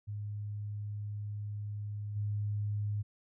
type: tone with level steps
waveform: sine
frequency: 103.83 Hz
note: G#2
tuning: in tune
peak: -36 / -31 dBFS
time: 0.07-3.03 s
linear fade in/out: 20 ms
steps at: 2.15 s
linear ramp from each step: 20 ms
effects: none